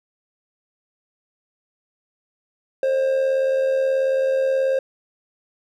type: tone with amplitude modulation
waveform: triangle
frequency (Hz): 532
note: C5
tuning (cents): +29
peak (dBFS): -13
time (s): 2.83-4.79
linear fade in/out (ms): 2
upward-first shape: sine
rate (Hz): 78.5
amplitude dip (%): 45
effects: none